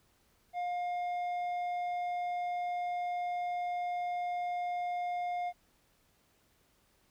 square tone with low-pass filter, 710 Hz, F5, 28 cents sharp, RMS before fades -35 dBFS, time 0.53-5.53 s, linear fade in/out 50 ms, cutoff 1700 Hz, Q 0.75, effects pink hiss -70 dBFS RMS until 7.1 s

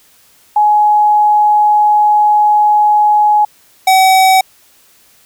sine / square tone pair in turn, 840 / 758.2 Hz, G#5 / F#5, +19 / +42 cents, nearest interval major second, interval 177 cents, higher first, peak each -6 dBFS, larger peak neither, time 0.56-3.45 / 3.87-4.41 s, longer first, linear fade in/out 5 ms, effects white hiss -48 dBFS RMS until 5.25 s

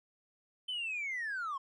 triangle linear sweep, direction down, 3085 to 1045 Hz, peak -32 dBFS, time 0.68-1.58 s, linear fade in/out 10 ms, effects tanh soft clip ceiling -31 dBFS + resampled to 22050 Hz

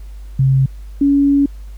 sine tone pair in turn, 133.8 / 281.5 Hz, C3 / C#4, +39 / +27 cents, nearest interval octave + minor second, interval 1288 cents, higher second, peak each -9 dBFS, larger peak neither, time 0.39-0.66 / 1.01-1.46 s, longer second, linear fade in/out 5 ms, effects added 50 Hz sine -29 dBFS peak until 1.77 s + pink hiss -52 dBFS RMS until 1.77 s

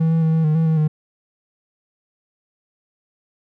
triangle tone with pitch steps, 161.8 / 163.3 / 160.1 / 161.4 / 153.7 / 162.3 / 159.4 / 153.5 Hz, E3 / E3 / D#3 / E3 / D#3 / E3 / D#3 / D#3, -32 / -16 / +50 / -36 / -21 / -27 / +42 / -23 cents, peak -12 dBFS, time 0-0.88 s, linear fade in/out 10 ms, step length 110 ms, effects none

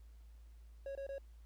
triangle tone bursts, 550 Hz, C#5, 14 cents flat, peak -39 dBFS, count 3, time 0.86-1.182 s, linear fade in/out 2 ms, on 92 ms, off 23 ms, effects added 56 Hz sine -54 dBFS peak until 1.45 s + pink hiss -75 dBFS RMS until 1.45 s

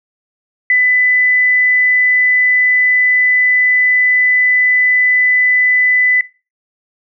sine tone, 1999 Hz, B6, 20 cents sharp, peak -8 dBFS, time 0.7-6.21 s, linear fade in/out 2 ms, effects noise-tail reverb RT60 0.3 s tail -19 dB re dry

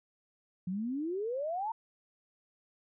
sine exponential sweep, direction up, 174.61 to 927 Hz, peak -32 dBFS, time 0.67-1.72 s, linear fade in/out 5 ms, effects none

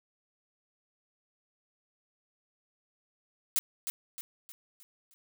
blue noise with echo, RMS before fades -27 dBFS, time 3.56-3.59 s, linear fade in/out 0 ms, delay 310 ms, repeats 5, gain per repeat -7 dB, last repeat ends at 5.14 s, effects none

